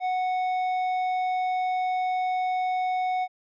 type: tone with tanh clipping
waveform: sine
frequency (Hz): 738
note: F#5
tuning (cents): -5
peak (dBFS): -25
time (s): 0-3.28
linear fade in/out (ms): 50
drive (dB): 8
effects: none